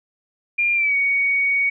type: tone with pitch glide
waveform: sine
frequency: 2400 to 2239 Hz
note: D7 to C#7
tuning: +37 to +17 cents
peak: -16 dBFS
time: 0.58-1.7 s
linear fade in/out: 10 ms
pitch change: -120 cents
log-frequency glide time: 0.74-0.95 s
effects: none